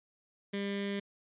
15% pulse tone with notch filter, 200.1 Hz, G3, 36 cents sharp, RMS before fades -35 dBFS, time 0.53-1 s, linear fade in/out 10 ms, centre 780 Hz, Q 0.71, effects resampled to 8000 Hz

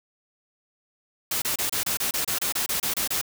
white noise bursts, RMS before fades -26 dBFS, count 14, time 1.31-3.214 s, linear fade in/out 5 ms, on 110 ms, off 28 ms, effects none

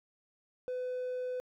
triangle tone, 503 Hz, B4, 32 cents sharp, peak -31 dBFS, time 0.68-1.4 s, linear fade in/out 0 ms, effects tanh soft clip ceiling -28 dBFS

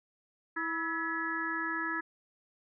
harmonic tone with a mistuned harmonic, 326.1 Hz, E4, 19 cents flat, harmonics 1 / 3 / 4 / 5 / 6, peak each -39 / -41 / -38 / -34 / -42 dBFS, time 0.56-2.01 s, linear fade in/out 10 ms, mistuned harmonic 5, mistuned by +63 cents, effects none

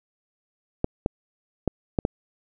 clicks, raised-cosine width 2 ms, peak -8 dBFS, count 5, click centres 0.844 / 1.061 / 1.677 / 1.988 / 2.051 s, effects none

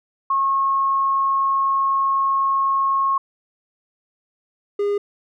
sine / triangle tone pair in turn, 1088 / 407.5 Hz, C#6 / G#4, -33 / -33 cents, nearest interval octave + perfect fourth, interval 1700 cents, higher first, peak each -16 dBFS, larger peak neither, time 0.3-3.18 / 4.79-4.98 s, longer first, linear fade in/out 5 ms, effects none

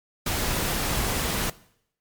pink noise, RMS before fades -26 dBFS, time 0.26-1.5 s, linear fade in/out 5 ms, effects noise-tail reverb RT60 0.7 s tail -20 dB re dry + MP3 96 kbps

